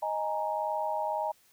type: chord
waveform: sine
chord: D# suspended fourth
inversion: none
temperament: equal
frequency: 622.3 / 830.6 / 932.3 Hz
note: D#5 / G#5 / A#5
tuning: 0 / 0 / 0 cents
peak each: -33 dBFS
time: 0.02-1.32 s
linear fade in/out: 10 ms
effects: white hiss -64 dBFS RMS until 1.52 s